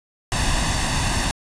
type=noise with comb filter; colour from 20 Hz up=pink; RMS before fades=-21 dBFS; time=0.32-1.31 s; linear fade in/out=0 ms; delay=1.1 ms; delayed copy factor=+0.65; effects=resampled to 22050 Hz